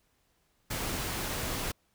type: noise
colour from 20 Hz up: pink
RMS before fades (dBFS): -34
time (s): 0.7-1.72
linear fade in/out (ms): 10
effects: pink hiss -72 dBFS RMS until 1.94 s